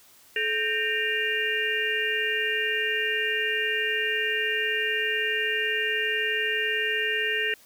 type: tone cluster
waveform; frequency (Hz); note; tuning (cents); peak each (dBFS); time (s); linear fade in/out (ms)
sine; 432.2 / 1570 / 1838 / 2400 / 2794; A4 / G6 / A#6 / D7 / F7; -31 / +2 / -25 / +37 / 0; -32 / -33 / -27 / -33 / -29; 0.36-7.54; 2
effects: white hiss -55 dBFS RMS until 7.65 s

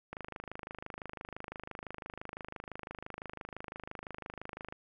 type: click train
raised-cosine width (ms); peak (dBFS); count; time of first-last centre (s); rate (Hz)
0.5; -26; 120; 0.13-4.725; 25.9
effects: none

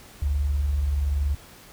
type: tone pair together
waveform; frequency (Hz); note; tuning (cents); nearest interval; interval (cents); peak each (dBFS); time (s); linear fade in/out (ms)
sine; 50.7 / 71.7; G#1 / D2; -41 / -41; tritone; 600; -33 / -21; 0.22-1.35; 5
effects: pink hiss -48 dBFS RMS until 1.72 s

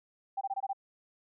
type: tone bursts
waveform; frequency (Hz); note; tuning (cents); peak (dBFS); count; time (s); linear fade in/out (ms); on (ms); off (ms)
sine; 784; G5; 0; -30; 6; 0.37-0.732; 10; 42; 22
effects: none

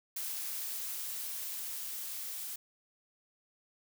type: noise with level ramp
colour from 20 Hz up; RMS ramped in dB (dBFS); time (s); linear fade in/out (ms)
blue; -38 to -41; 0.16-2.56; 5
effects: none

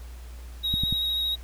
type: tone with vibrato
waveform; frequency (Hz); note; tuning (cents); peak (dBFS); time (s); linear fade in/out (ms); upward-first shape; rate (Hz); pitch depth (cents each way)
triangle; 3793; A#7; +29; -23; 0.63-1.36; 20; sine; 13; 14
type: clicks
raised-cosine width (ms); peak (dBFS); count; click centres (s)
5; -16; 3; 0.74 / 0.836 / 0.926
effects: added 60 Hz sine -38 dBFS peak until 1.43 s + pink hiss -52 dBFS RMS until 1.43 s

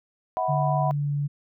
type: chord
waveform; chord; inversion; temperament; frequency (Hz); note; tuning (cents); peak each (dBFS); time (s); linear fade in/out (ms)
sine; E suspended second; none; equal with one note detuned; 644.9 / 740 / 987.8; E5 / F#5 / B5; -38 / 0 / 0; -28 / -26 / -28; 0.37-0.91; 0
type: tone with pitch glide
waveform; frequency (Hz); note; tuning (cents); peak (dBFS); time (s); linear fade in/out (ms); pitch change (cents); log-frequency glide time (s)
sine; 145.5 to 144; D3 to D3; -16 to -34; -23; 0.48-1.28; 20; -18; 0.87-1.13
effects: none

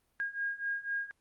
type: beating tone pair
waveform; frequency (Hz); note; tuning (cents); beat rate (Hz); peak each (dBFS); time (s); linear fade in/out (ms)
sine; 1625 / 1629; G#6 / G#6; -38 / -34; 4; -37 / -35; 0.2-1.11; 0
effects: pink hiss -75 dBFS RMS until 1.2 s + Opus 32 kbps

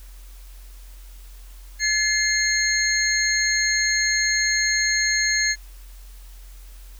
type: tone cluster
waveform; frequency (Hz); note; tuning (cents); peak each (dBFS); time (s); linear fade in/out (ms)
sine; 1715 / 2097 / 4250 / 6500; A6 / C7 / C8 / G#8; -45 / +3 / +26 / -38; -24; 1.79-5.56; 50
effects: added 44 Hz sine -39 dBFS peak until 6.99 s + white hiss -52 dBFS RMS until 6.99 s

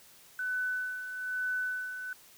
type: tone with tremolo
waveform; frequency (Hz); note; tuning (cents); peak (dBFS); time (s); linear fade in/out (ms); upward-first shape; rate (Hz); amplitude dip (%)
sine; 1500; F#6; +23; -29; 0.39-2.13; 2; sine; 1.1; 60
effects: white hiss -57 dBFS RMS until 2.37 s

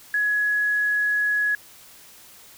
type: tone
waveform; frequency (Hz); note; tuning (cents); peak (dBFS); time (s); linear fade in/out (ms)
sine; 1681; G#6; +20; -19; 0.14-1.55; 2
effects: white hiss -48 dBFS RMS until 2.57 s

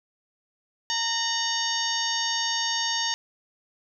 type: harmonic tone with a mistuned harmonic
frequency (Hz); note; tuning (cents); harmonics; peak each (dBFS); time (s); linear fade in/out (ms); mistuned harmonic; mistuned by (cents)
920; A#5; -23; 1 / 2 / 3 / 4 / 5 / 6 / 7; -32 / -32 / -32 / -32 / -32 / -32 / -32; 0.9-3.14; 0; 3; +120
effects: none

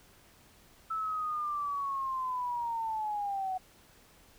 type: linear sweep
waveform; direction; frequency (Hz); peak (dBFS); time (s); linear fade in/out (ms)
sine; down; 1318.5 to 740; -31; 0.9-3.58; 10
effects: pink hiss -60 dBFS RMS until 4.38 s

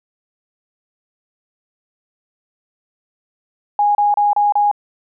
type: tone bursts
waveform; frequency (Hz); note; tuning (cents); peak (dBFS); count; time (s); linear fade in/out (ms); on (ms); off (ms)
sine; 825; G#5; -12; -11; 5; 3.79-4.714; 2; 160; 31
effects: none

